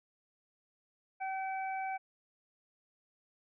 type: harmonic tone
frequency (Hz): 766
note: G5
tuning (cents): -40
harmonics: 1 / 2 / 3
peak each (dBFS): -35 / -46 / -44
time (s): 1.2-1.98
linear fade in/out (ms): 20
effects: none